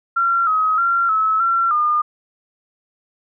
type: tone with pitch steps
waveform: sine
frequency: 1370 / 1269 / 1375 / 1296 / 1360 / 1213 Hz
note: F6 / D#6 / F6 / E6 / F6 / D#6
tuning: -34 / +34 / -27 / -30 / -46 / -44 cents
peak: -14 dBFS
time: 0.16-2.02 s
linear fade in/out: 10 ms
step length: 310 ms
effects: none